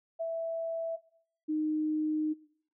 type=tone pair in turn; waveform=sine; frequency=659.3 / 308.2 Hz; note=E5 / D#4; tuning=0 / -16 cents; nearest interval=octave + minor second; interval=1316 cents; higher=first; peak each=-30 / -28 dBFS; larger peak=second; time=0.19-0.97 / 1.48-2.34 s; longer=second; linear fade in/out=20 ms; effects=noise-tail reverb RT60 0.6 s tail -20 dB re dry